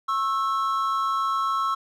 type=tone pair together; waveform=triangle; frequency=1091.2 / 1318.5 Hz; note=C#6 / E6; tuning=-28 / 0 cents; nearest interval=minor third; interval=328 cents; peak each=-23 dBFS; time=0.08-1.75 s; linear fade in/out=10 ms; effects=none